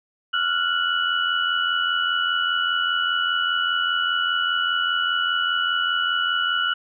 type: tone cluster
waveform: sine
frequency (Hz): 1377 / 1462 / 2945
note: F6 / F#6 / F#7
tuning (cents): -25 / -21 / -9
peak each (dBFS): -24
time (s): 0.33-6.74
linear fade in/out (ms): 10
effects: none